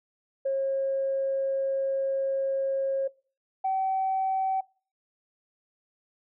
sine tone pair in turn, 541 / 765.1 Hz, C#5 / G5, -42 / -42 cents, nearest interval tritone, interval 600 cents, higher second, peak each -23 dBFS, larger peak neither, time 0.45-3.08 / 3.64-4.61 s, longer first, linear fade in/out 10 ms, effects noise-tail reverb RT60 0.4 s tail -24 dB re dry + tanh soft clip ceiling -19 dBFS

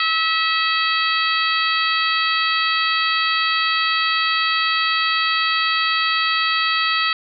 harmonic tone, 648 Hz, E5, 30 cents flat, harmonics 2 / 3 / 4 / 5 / 6 / 7, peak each -21 / -23 / -24 / -25 / -26 / -26 dBFS, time 0-7.13 s, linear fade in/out 2 ms, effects none

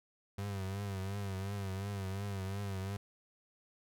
35% pulse tone with vibrato, 98 Hz, G2, in tune, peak -35 dBFS, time 0.38-2.97 s, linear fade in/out 5 ms, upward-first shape triangle, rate 2.8 Hz, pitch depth 76 cents each way, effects none

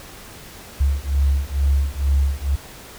sine beating tone pair, 68.4 / 70.6 Hz, C#2 / C#2, -23 / +32 cents, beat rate 2.2 Hz, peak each -19 dBFS, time 0.8-2.56 s, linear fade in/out 10 ms, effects pink hiss -40 dBFS RMS until 2.98 s

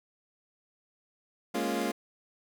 25% pulse chord, Bb minor seventh, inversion third, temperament equal, 207.7 / 233.1 / 277.2 / 349.2 Hz, Ab3 / Bb3 / Db4 / F4, 0 / 0 / 0 / 0 cents, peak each -31 dBFS, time 1.54-1.92 s, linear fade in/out 10 ms, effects none

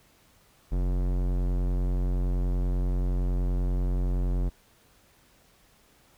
square tone with low-pass filter, 45.26 Hz, F#1, 37 cents flat, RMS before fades -26 dBFS, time 0.71-4.5 s, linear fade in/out 20 ms, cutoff 570 Hz, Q 0.51, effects pink hiss -61 dBFS RMS until 6.17 s

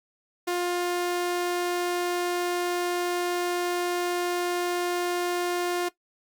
sawtooth tone, 353.3 Hz, F4, 20 cents sharp, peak -21 dBFS, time 0.47-5.89 s, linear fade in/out 10 ms, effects noise-tail reverb RT60 0.1 s tail -17 dB re dry + Opus 48 kbps

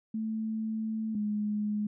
sine tone pair in turn, 220 / 209.6 Hz, A3 / G#3, 0 / +16 cents, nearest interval minor second, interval 84 cents, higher first, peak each -30 / -28 dBFS, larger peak second, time 0.14-1.15 / 1.15-1.87 s, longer first, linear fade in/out 5 ms, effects none

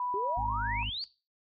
sine tone with pitch glide, 987.8 to 947 Hz, B5 to A#5, 0 to +27 cents, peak -30 dBFS, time 0-0.83 s, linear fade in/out 2 ms, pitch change -73 cents, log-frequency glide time 0.19-0.54 s
sine exponential sweep, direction up, 376.1 to 4703 Hz, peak -33 dBFS, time 0.14-1.04 s, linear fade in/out 0 ms
harmonic tone, 52.1 Hz, G#1, 6 cents sharp, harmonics 1 / 2 / 4 / 5, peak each -34 / -39 / -49 / -50 dBFS, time 0.37-0.9 s, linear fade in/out 5 ms
effects noise-tail reverb RT60 0.3 s tail -17 dB re dry + MP3 32 kbps

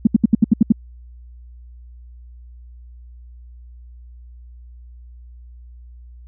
sine tone bursts, 220 Hz, A3, in tune, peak -6 dBFS, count 8, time 0.05-0.722 s, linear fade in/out 5 ms, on 21 ms, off 72 ms, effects added 60 Hz sine -38 dBFS peak until 6.27 s

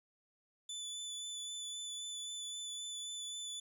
25% pulse tone with vibrato, 3488 Hz, A7, 16 cents flat, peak -37 dBFS, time 0.69-3.6 s, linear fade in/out 5 ms, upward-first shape sine, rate 3.8 Hz, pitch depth 13 cents each way, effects none

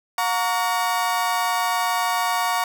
35% pulse tone cluster, 719 / 926 / 1128 Hz, F#5 / A#5 / C#6, -50 / -12 / +30 cents, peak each -23 dBFS, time 0.18-2.64 s, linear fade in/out 2 ms, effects none

